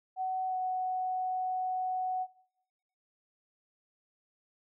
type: tone with pitch glide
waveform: sine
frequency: 750 to 742.2 Hz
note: F#5 to F#5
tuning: +23 to +5 cents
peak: -30 dBFS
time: 0.16-2.27 s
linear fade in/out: 50 ms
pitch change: -18 cents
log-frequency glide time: 0.47-0.55 s
effects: noise-tail reverb RT60 0.9 s tail -21 dB re dry